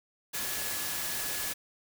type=tone in noise; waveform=sine; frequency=1700 Hz; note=G#6; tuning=40 cents sharp; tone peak=-44 dBFS; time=0.33-1.54 s; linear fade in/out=20 ms; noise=white; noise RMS=-34 dBFS; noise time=0.33-1.54 s; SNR=-13 dB; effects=none